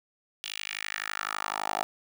10% pulse tone with high-pass filter sweep, 51.9 Hz, G#1, in tune, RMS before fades -34 dBFS, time 0.44-1.83 s, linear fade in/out 0 ms, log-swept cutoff 3100 to 720 Hz, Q 2.7, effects none

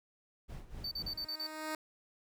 brown noise with tremolo, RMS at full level -44 dBFS, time 0.48-1.27 s, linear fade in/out 20 ms, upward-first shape sine, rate 3.9 Hz, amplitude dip 75%
10% pulse tone with exponential growth, 311.1 Hz, D#4, in tune, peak -27 dBFS, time 0.69-1.75 s, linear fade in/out 1 ms, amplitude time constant 230 ms
triangle tone bursts, 4561 Hz, C#8, 49 cents sharp, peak -35 dBFS, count 6, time 0.84-1.469 s, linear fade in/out 5 ms, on 74 ms, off 37 ms
effects none

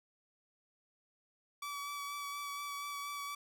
sawtooth tone with vibrato, 1146 Hz, D6, 43 cents flat, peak -36 dBFS, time 1.62-3.35 s, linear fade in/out 5 ms, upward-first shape sine, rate 4.2 Hz, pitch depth 15 cents each way, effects none

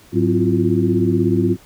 sine tone cluster, 104.8 / 183.9 / 261.2 / 338.6 / 355.1 Hz, G#2 / F#3 / C4 / E4 / F4, +16 / -10 / -3 / +46 / +29 cents, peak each -20 dBFS, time 0.12-1.57 s, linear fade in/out 50 ms, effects pink hiss -48 dBFS RMS until 1.65 s

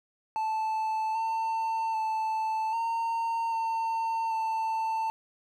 triangle tone with pitch steps, 877 / 897 / 880 / 916 / 905 / 891 Hz, A5 / A5 / A5 / A#5 / A5 / A5, -6 / +33 / 0 / -31 / +48 / +22 cents, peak -25 dBFS, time 0.36-5.1 s, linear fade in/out 0 ms, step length 790 ms, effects none

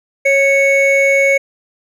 triangle tone pair together, 550.7 / 2215 Hz, C#5 / C#7, -11 / -2 cents, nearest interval 2 octaves, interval 2409 cents, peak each -10 dBFS, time 0.25-1.38 s, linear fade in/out 10 ms, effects none

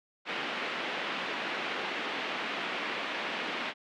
white band-pass noise, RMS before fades -35 dBFS, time 0.25-3.74 s, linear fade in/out 50 ms, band 200 to 3000 Hz, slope 24 dB/octave, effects none

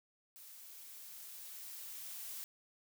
blue noise with level ramp, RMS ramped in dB -55 to -45 dBFS, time 0.36-2.44 s, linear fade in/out 0 ms, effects none

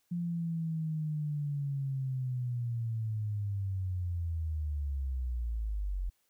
sine linear sweep, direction down, 174.61 to 44 Hz, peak -31 dBFS, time 0.11-6.1 s, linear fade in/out 10 ms, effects white hiss -75 dBFS RMS until 6.29 s

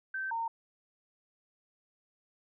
sine tone pair in turn, 1551 / 915.9 Hz, G6 / A#5, -19 / -31 cents, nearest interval major sixth, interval 912 cents, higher first, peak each -33 / -31 dBFS, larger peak second, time 0.14-0.31 / 0.31-0.48 s, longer neither, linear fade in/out 5 ms, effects none

